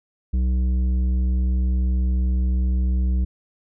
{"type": "tone with tanh clipping", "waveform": "triangle", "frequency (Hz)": 62.8, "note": "B1", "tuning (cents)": 30, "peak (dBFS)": -19, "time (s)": [0.33, 3.25], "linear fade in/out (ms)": 10, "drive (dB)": 13, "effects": []}